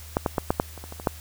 clicks, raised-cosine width 1 ms, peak -7 / -8 / -8 / -6 / -6 / -26 / -24 / -23 / -22 / -6 dBFS, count 10, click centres 0.169 / 0.262 / 0.382 / 0.505 / 0.599 / 0.777 / 0.84 / 0.924 / 0.999 / 1.072 s, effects added 78 Hz sine -41 dBFS peak until 1.2 s + white hiss -46 dBFS RMS until 1.2 s

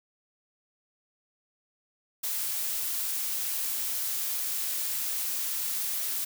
blue noise, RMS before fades -31 dBFS, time 2.23-6.25 s, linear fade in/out 10 ms, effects none

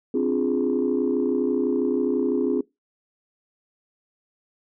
sine chord, D half-diminished seventh, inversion third, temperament equal, 261.6 / 293.7 / 349.2 / 415.3 Hz, C4 / D4 / F4 / Ab4, 0 / 0 / 0 / 0 cents, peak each -23 / -27 / -25 / -24 dBFS, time 0.14-2.61 s, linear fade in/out 5 ms, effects noise-tail reverb RT60 0.2 s tail -23 dB re dry + tanh soft clip ceiling -13 dBFS

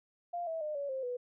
sine tone with pitch steps, 697 / 650.3 / 606.8 / 566.1 / 528.2 / 492.9 Hz, F5 / E5 / D#5 / C#5 / C5 / B4, -4 / -24 / -44 / +36 / +16 / -3 cents, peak -34 dBFS, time 0.33-1.17 s, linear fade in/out 10 ms, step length 140 ms, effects none

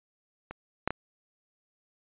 clicks, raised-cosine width 0.5 ms, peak -24 / -11 / -15 dBFS, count 3, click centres 0.51 / 0.876 / 0.906 s, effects resampled to 8000 Hz

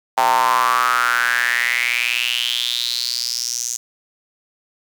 square tone with high-pass filter sweep, 60.3 Hz, B1, 41 cents flat, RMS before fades -19 dBFS, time 0.17-3.77 s, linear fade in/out 10 ms, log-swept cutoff 830 to 6600 Hz, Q 6.7, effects 7-bit

